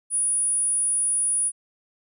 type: tone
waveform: sine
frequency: 9740 Hz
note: D#9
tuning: 38 cents flat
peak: -20 dBFS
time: 0.1-1.52 s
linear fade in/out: 50 ms
effects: none